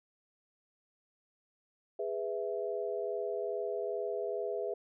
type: chord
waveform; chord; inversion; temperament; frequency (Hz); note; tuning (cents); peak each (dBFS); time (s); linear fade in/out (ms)
sine; E major; first; just; 412 / 494.4 / 659.3; G#4 / B4 / E5; -14 / +2 / 0; -36 / -38 / -38; 1.99-4.74; 5
effects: none